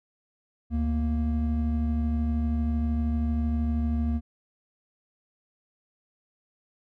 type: tone pair together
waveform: triangle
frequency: 73.42 / 233.1 Hz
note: D2 / A#3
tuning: 0 / 0 cents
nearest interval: octave + minor sixth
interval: 2000 cents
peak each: -23 / -26 dBFS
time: 0.7-4.21 s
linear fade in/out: 50 ms
effects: none